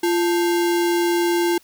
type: tone with sample-and-hold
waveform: sine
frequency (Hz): 345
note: F4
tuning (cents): -21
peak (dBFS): -16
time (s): 0.03-1.58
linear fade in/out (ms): 5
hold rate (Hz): 1225
effects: white hiss -54 dBFS RMS until 1.63 s